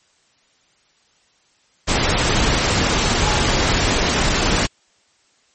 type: tone in noise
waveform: sine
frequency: 848 Hz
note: G#5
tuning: 36 cents sharp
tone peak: -26 dBFS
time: 3.22-3.48 s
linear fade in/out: 20 ms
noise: pink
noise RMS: -17 dBFS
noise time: 1.87-4.67 s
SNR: -12 dB
effects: white hiss -59 dBFS RMS until 5.54 s + MP3 32 kbps